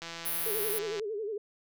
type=click train; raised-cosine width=0.2 ms; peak=-23 dBFS; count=164; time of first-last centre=0.02-0.996 s; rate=167 Hz
type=high-pass noise; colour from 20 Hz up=pink; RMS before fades=-33 dBFS; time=0.25-0.79 s; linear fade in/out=10 ms; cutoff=10000 Hz; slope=96 dB/octave
type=tone with vibrato; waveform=sine; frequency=424.4 Hz; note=G#4; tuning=38 cents sharp; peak=-32 dBFS; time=0.46-1.38 s; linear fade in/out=5 ms; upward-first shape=sine; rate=11 Hz; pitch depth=110 cents each way
effects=none